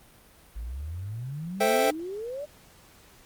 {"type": "exponential sweep", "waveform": "sine", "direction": "up", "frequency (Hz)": [51.4, 607], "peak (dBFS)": -32, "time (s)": [0.55, 2.46], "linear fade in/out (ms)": 20}
{"type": "chord", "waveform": "square", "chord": "A minor seventh", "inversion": "none", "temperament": "equal", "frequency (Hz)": [440, 523.3, 659.3, 784], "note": ["A4", "C5", "E5", "G5"], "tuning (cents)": [0, 0, 0, 0], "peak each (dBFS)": -27, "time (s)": [1.6, 1.91], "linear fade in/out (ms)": 10}
{"effects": ["pink hiss -55 dBFS RMS until 3.25 s", "Opus 32 kbps"]}